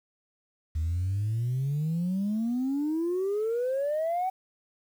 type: exponential sweep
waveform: sine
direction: up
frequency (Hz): 76.4 to 765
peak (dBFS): -24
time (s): 0.75-4.3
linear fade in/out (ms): 10
effects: tanh soft clip ceiling -23 dBFS + 9-bit